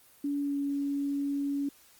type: tone with pitch glide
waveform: sine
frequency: 285.2 to 281.9 Hz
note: C#4 to C#4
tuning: +49 to +29 cents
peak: -28 dBFS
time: 0.24-1.69 s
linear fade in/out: 5 ms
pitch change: -20 cents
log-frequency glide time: 0.39-0.58 s
effects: white hiss -59 dBFS RMS until 1.99 s + Opus 24 kbps